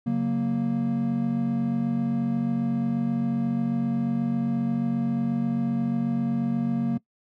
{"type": "chord", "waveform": "triangle", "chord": "F# major", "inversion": "second", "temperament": "equal", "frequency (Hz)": [138.59, 185, 233.1], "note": ["C#3", "F#3", "A#3"], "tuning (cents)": [0, 0, 0], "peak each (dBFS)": [-28, -28, -22], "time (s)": [0.06, 6.98], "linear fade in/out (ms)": 10, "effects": ["noise-tail reverb RT60 0.1 s tail -21 dB re dry"]}